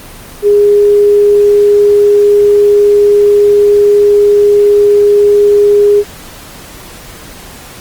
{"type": "tone", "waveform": "sine", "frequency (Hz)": 410.8, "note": "G#4", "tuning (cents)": -19, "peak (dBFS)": -3, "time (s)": [0.42, 6.04], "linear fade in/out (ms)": 50, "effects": ["pink hiss -31 dBFS RMS until 7.8 s", "Opus 24 kbps"]}